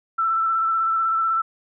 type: tone with vibrato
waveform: sine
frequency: 1331 Hz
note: E6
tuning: 16 cents sharp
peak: -18 dBFS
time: 0.18-1.42 s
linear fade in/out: 10 ms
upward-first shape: square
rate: 16 Hz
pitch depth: 17 cents each way
effects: none